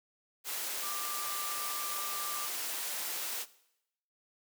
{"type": "tone in noise", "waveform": "sine", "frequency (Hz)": 1184, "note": "D6", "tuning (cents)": 14, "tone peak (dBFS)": -40, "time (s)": [0.81, 2.49], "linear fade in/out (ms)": 50, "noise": "white", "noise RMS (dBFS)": -37, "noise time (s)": [0.44, 3.46], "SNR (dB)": -6, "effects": ["noise-tail reverb RT60 0.8 s tail -18 dB re dry", "high-pass 400 Hz 12 dB/octave"]}